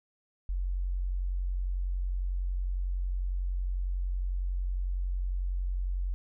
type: tone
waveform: sine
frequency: 45.48 Hz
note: F#1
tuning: 29 cents flat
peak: -28 dBFS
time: 0.49-6.14 s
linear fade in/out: 0 ms
effects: none